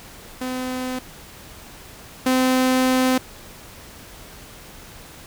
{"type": "tone pair in turn", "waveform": "sawtooth", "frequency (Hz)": [255, 257.4], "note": ["C4", "C4"], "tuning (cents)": [-44, -28], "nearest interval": "unison", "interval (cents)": 16, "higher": "second", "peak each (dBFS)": [-21, -12], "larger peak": "second", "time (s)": [[0.41, 0.99], [2.26, 3.18]], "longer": "second", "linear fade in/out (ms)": 5, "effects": ["pink hiss -42 dBFS RMS until 5.26 s"]}